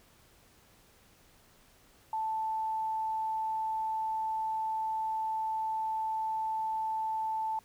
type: tone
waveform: sine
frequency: 880 Hz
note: A5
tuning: in tune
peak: -30 dBFS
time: 2.13-7.59 s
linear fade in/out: 2 ms
effects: pink hiss -62 dBFS RMS until 7.64 s